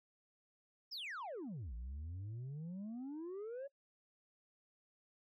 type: exponential two-way sweep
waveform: sine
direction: down then up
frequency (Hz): 5588 to 55 to 571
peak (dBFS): -40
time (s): 0.91-3.68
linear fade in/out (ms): 20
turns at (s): 1.74
effects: noise-tail reverb RT60 0.1 s tail -24 dB re dry + tanh soft clip ceiling -42 dBFS